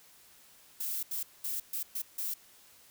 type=noise bursts at uneven times; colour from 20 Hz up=violet; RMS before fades=-35 dBFS; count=6; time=0.8-1.03 / 1.11-1.23 / 1.44-1.6 / 1.73-1.83 / 1.95-2.02 / 2.18-2.34 s; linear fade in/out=5 ms; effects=white hiss -59 dBFS RMS until 2.9 s